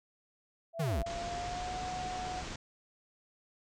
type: tone with pitch glide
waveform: sine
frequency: 665 to 733.6 Hz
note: E5 to F#5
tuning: +15 to -15 cents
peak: -37 dBFS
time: 0.73-2.44 s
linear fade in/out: 50 ms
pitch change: +170 cents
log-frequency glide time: 0.87-1.75 s
type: linear sweep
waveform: square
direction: down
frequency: 170.1 to 43.15 Hz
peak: -31 dBFS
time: 0.79-1.03 s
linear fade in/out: 10 ms
type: low-pass noise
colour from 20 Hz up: pink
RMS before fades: -42 dBFS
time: 1.06-2.56 s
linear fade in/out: 5 ms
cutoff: 7400 Hz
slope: 48 dB/octave
effects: none